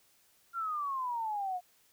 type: exponential sweep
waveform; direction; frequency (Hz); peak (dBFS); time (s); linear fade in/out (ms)
sine; down; 1396.9 to 707; -32; 0.53-1.61; 50
effects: white hiss -67 dBFS RMS until 1.92 s